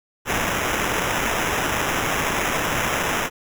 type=noise with sample-and-hold; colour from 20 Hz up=blue; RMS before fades=-23 dBFS; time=0.25-3.3 s; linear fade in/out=50 ms; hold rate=4410 Hz; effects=none